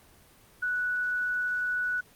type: tone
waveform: sine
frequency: 1477 Hz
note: F#6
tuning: 3 cents flat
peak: -26 dBFS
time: 0.62-2.01 s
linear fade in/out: 10 ms
effects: pink hiss -57 dBFS RMS until 2.15 s + Opus 24 kbps